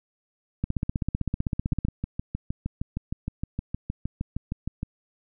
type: two click trains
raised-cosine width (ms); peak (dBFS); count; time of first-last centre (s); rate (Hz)
5; -16 / -13; 21 / 20; 1.73-4.831 / 0.64-1.85; 6.45 / 15.7
effects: none